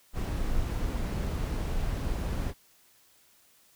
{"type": "noise", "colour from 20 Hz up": "brown", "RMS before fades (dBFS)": -30, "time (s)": [0.13, 2.54], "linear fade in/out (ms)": 50, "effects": ["white hiss -62 dBFS RMS until 3.75 s"]}